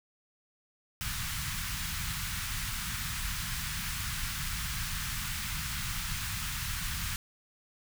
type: band-stop noise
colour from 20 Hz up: pink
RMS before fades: -35 dBFS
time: 1.01-7.16 s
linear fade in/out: 0 ms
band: 170 to 1200 Hz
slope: 24 dB/octave
effects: none